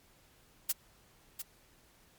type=noise with echo; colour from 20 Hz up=blue; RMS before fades=-30 dBFS; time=0.69-0.72 s; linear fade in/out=5 ms; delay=700 ms; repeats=1; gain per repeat=-9 dB; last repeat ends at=1.42 s; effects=pink hiss -64 dBFS RMS until 2.18 s + MP3 96 kbps